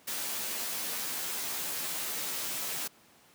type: noise with comb filter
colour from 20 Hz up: white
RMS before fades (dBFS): -35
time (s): 0.07-2.88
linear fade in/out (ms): 10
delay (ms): 13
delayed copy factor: +0.8
effects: pink hiss -60 dBFS RMS until 3.34 s + high-pass 150 Hz 12 dB/octave